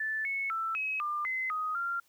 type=tone with pitch steps; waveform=sine; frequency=1754 / 2201 / 1329 / 2555 / 1197 / 2049 / 1251 / 1384 Hz; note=A6 / C#7 / E6 / D#7 / D6 / C7 / D#6 / F6; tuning=-6 / -13 / +14 / +45 / +33 / -37 / +9 / -16 cents; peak=-30 dBFS; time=0-2 s; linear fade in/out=5 ms; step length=250 ms; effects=white hiss -68 dBFS RMS until 2.08 s